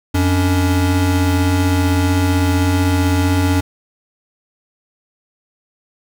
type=tone pair together; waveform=square; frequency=89.83 / 285.2 Hz; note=F2 / C#4; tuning=+49 / +49 cents; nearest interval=octave + minor sixth; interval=2000 cents; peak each=-15 / -18 dBFS; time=0.14-3.61 s; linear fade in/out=10 ms; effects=none